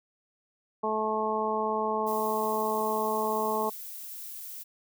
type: harmonic tone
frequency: 216.9 Hz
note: A3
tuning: 25 cents flat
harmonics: 1 / 2 / 3 / 4 / 5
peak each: -36 / -31 / -34 / -31 / -32 dBFS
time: 0.83-3.7 s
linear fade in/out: 10 ms
type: noise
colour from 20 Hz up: violet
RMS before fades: -41 dBFS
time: 2.06-4.64 s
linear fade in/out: 20 ms
effects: none